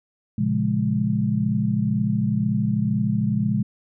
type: chord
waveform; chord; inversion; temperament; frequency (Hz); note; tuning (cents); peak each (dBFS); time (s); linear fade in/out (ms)
sine; Bb minor seventh; none; equal; 116.54 / 138.59 / 174.61 / 207.7; Bb2 / Db3 / F3 / Ab3; 0 / 0 / 0 / 0; -25 / -26 / -27 / -22; 0.38-3.63; 5
effects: none